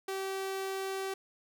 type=tone; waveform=sawtooth; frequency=385.6 Hz; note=G4; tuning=28 cents flat; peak=-30 dBFS; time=0.08-1.14 s; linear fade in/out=5 ms; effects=none